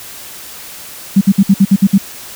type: tone bursts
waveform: sine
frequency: 196 Hz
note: G3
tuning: in tune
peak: -3 dBFS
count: 8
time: 1.16-1.982 s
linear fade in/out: 10 ms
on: 52 ms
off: 58 ms
effects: white hiss -31 dBFS RMS until 2.35 s